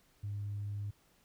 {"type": "tone", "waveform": "sine", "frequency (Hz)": 102.2, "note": "G#2", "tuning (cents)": -27, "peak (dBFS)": -35, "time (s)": [0.23, 0.91], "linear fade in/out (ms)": 10, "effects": ["tanh soft clip ceiling -32 dBFS", "pink hiss -69 dBFS RMS until 1.24 s"]}